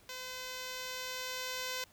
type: tone with level ramp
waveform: 5% pulse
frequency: 510 Hz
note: C5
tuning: 44 cents flat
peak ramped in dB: -30 to -24 dBFS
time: 0.09-1.84 s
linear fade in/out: 2 ms
effects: pink hiss -63 dBFS RMS until 1.92 s